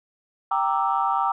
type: chord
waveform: sine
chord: E half-diminished seventh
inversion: first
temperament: equal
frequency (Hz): 784 / 932.3 / 1174.7 / 1318.5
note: G5 / Bb5 / D6 / E6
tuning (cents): 0 / 0 / 0 / 0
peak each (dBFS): -24 / -25 / -25 / -27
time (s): 0.51-1.32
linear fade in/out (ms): 5
effects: tanh soft clip ceiling -9 dBFS